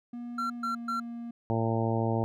triangle tone with pitch glide, 239.8 to 235 Hz, A#3 to A#3, +49 to +14 cents, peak -34 dBFS, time 0.13-1.31 s, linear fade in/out 5 ms, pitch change -35 cents, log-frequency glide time 0.56-0.66 s
triangle tone bursts, 1361 Hz, F6, 45 cents flat, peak -27 dBFS, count 3, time 0.38-1 s, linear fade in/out 5 ms, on 120 ms, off 130 ms
harmonic tone, 113.5 Hz, A#2, 46 cents flat, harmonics 1 / 2 / 3 / 4 / 5 / 6 / 7 / 8, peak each -29 / -32 / -34 / -35 / -36 / -37 / -37 / -38 dBFS, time 1.5-2.24 s, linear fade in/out 0 ms
effects none

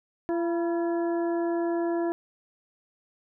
harmonic tone with a mistuned harmonic, 340 Hz, F4, 46 cents flat, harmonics 1 / 2 / 3 / 4 / 5, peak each -25 / -32 / -39 / -47 / -44 dBFS, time 0.29-2.12 s, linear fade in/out 0 ms, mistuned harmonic 3, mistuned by -69 cents, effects none

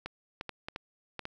clicks, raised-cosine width 0.3 ms, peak -21 dBFS, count 7, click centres 0.06 / 0.411 / 0.493 / 0.685 / 0.761 / 1.193 / 1.254 s, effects 10-bit

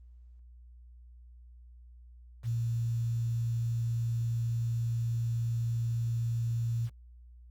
sine tone with quantisation, 116.54 Hz, A#2, in tune, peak -28 dBFS, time 2.43-6.9 s, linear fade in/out 50 ms, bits 9, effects added 60 Hz sine -50 dBFS peak until 7.5 s + Opus 32 kbps

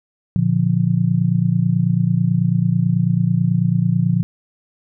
sine chord, Bb major, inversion none, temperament just, 116.54 / 145.68 / 174.81 Hz, Bb2 / D3 / F3, 0 / -14 / +2 cents, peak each -19 / -19 / -17 dBFS, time 0.36-4.23 s, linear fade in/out 0 ms, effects none

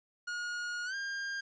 45% pulse tone with pitch glide, 1438 to 1604.8 Hz, F#6 to G6, -50 to +40 cents, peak -35 dBFS, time 0.27-1.41 s, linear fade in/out 10 ms, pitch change +190 cents, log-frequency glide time 0.85-0.95 s, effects resampled to 16000 Hz + 11-bit

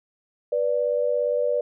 sine tone pair together, 489.9 / 587.3 Hz, B4 / D5, -14 / 0 cents, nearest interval minor third, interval 314 cents, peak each -23 dBFS, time 0.52-1.61 s, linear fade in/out 5 ms, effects none

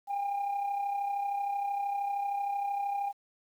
sine tone with amplitude modulation, 804 Hz, G5, 44 cents sharp, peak -25 dBFS, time 0.07-3.13 s, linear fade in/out 50 ms, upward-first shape sine, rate 33 Hz, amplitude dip 55%, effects tanh soft clip ceiling -27 dBFS + 10-bit

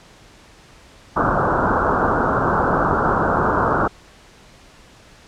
white low-pass noise, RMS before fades -18 dBFS, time 1.16-3.88 s, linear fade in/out 10 ms, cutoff 1500 Hz, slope 96 dB/octave, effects pink hiss -47 dBFS RMS until 5.27 s + low-pass 7000 Hz 12 dB/octave

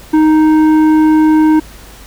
sine tone with tanh clipping, 311.1 Hz, D#4, in tune, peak -7 dBFS, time 0.13-1.6 s, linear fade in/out 10 ms, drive 10 dB, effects added 50 Hz sine -36 dBFS peak until 2.06 s + pink hiss -37 dBFS RMS until 2.06 s

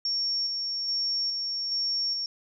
sine tone with tremolo, 5500 Hz, F8, 27 cents flat, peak -25 dBFS, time 0.05-2.26 s, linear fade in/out 2 ms, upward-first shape square, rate 1.2 Hz, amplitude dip 30%, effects none

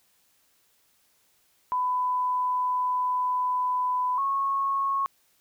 sine tone pair in turn, 1000 / 1097 Hz, B5 / C#6, +21 / -18 cents, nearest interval major second, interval 161 cents, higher second, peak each -23 dBFS, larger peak neither, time 1.72-4.18 / 4.18-5.06 s, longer first, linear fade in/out 0 ms, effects white hiss -66 dBFS RMS until 5.4 s

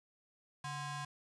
30% pulse ring-modulated tone, 592 Hz, D5, 14 cents sharp, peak -34 dBFS, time 0.64-1.05 s, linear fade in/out 5 ms, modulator 450 Hz, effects resampled to 22050 Hz + 10-bit

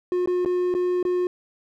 triangle tone with dropouts, 359.5 Hz, F#4, 50 cents flat, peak -18 dBFS, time 0.12-1.27 s, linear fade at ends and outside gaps 1 ms, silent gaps 0.259-0.274 / 0.449-0.459 / 0.741-0.749 / 1.028-1.051 s, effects none

